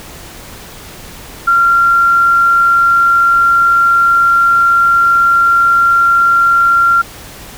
sine tone, 1379 Hz, F6, 22 cents flat, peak -6 dBFS, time 1.47-7.02 s, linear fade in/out 10 ms, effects pink hiss -32 dBFS RMS until 7.57 s

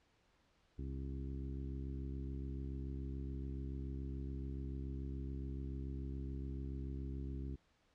harmonic tone with a mistuned harmonic, 67 Hz, C2, 42 cents sharp, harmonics 1 / 2 / 3 / 4 / 5 / 6, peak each -42 / -47 / -54 / -50 / -54 / -59 dBFS, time 0.78-7.56 s, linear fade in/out 10 ms, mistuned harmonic 6, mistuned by +16 cents, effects pink hiss -74 dBFS RMS until 7.94 s + low-pass 5000 Hz 12 dB/octave

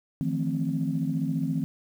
sine chord, F dominant seventh, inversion third, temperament equal with one note detuned, 155.56 / 170.23 / 220 / 261.6 Hz, Eb3 / F3 / A3 / C4, 0 / -44 / 0 / 0 cents, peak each -29 / -30 / -33 / -29 dBFS, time 0.21-1.64 s, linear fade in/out 0 ms, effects tanh soft clip ceiling -15 dBFS + 9-bit

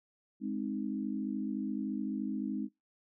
sine chord, Ab major, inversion none, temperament equal, 207.7 / 261.6 / 311.1 Hz, Ab3 / C4 / Eb4, 0 / 0 / 0 cents, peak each -36 / -37 / -39 dBFS, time 0.4-2.69 s, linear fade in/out 50 ms, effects noise-tail reverb RT60 0.2 s tail -24 dB re dry

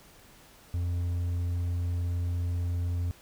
triangle tone, 87.31 Hz, F2, in tune, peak -25 dBFS, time 0.74-3.11 s, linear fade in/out 0 ms, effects pink hiss -55 dBFS RMS until 3.21 s

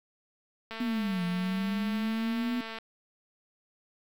click train, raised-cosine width 0.3 ms, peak -24 dBFS, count 466, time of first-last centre 0.71-2.786 s, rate 224 Hz
sine linear two-way sweep, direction down then up, 246.9 to 174.61 to 246.9 Hz, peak -28 dBFS, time 0.8-2.61 s, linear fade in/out 5 ms, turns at 1.24 s
effects 9-bit

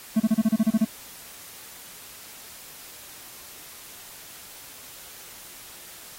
triangle tone bursts, 220 Hz, A3, in tune, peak -14 dBFS, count 10, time 0.16-0.85 s, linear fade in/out 10 ms, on 42 ms, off 30 ms, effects white hiss -44 dBFS RMS until 6.18 s + AAC 48 kbps

